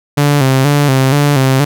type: tone with vibrato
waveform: sawtooth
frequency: 138.59 Hz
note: C#3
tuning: in tune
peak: -4 dBFS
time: 0.17-1.65 s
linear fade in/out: 10 ms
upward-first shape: square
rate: 2.1 Hz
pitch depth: 76 cents each way
effects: none